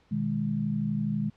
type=chord; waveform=sine; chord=G# minor; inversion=first; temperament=equal; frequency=123.47 / 155.56 / 207.7 Hz; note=B2 / D#3 / G#3; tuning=0 / 0 / 0 cents; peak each=-34 / -31 / -28 dBFS; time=0.11-1.3 s; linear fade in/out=10 ms; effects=pink hiss -64 dBFS RMS until 1.36 s + low-pass 4000 Hz 12 dB/octave